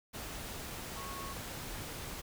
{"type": "tone in noise", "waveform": "sine", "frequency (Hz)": 1100, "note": "C#6", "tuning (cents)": -14, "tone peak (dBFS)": -44, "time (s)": [0.96, 1.34], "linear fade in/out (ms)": 20, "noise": "pink", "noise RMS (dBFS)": -43, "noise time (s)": [0.13, 2.22], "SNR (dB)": -4, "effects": []}